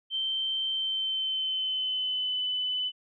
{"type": "tone with pitch glide", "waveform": "sine", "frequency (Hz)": [3116, 3006], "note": ["G7", "F#7"], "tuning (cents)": [-11, 27], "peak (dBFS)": -27, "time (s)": [0.1, 2.92], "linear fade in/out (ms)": 50, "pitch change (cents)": -62, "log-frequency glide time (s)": [0.71, 2.41], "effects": []}